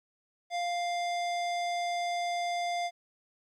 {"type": "tone with low-pass filter", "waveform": "square", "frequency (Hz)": 699, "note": "F5", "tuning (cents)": 1, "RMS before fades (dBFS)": -32, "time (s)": [0.5, 2.91], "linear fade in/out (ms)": 50, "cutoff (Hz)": 5900, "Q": 0.93, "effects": ["12-bit"]}